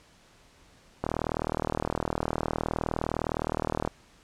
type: click train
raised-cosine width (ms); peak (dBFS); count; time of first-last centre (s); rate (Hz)
1; -13; 113; 1.04-3.875; 39.5
effects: pink hiss -58 dBFS RMS until 4.23 s + low-pass 8000 Hz 12 dB/octave